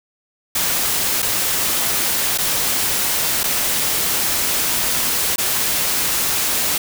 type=noise with dropouts; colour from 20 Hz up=white; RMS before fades=-19 dBFS; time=0.55-6.78 s; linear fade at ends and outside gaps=5 ms; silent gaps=1.221-1.225 / 2.377-2.384 / 3.434-3.439 / 5.36-5.381 s; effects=none